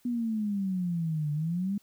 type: exponential two-way sweep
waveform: sine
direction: down then up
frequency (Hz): 246.9 to 146.4 to 206.6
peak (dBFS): -27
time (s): 0.05-1.78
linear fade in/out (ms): 5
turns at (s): 1.32
effects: white hiss -65 dBFS RMS until 1.82 s